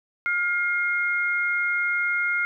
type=tone pair together; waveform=sine; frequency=1414 / 2134 Hz; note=F6 / C7; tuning=+21 / +34 cents; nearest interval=perfect fifth; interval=713 cents; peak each=-24 dBFS; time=0.26-2.45 s; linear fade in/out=0 ms; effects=none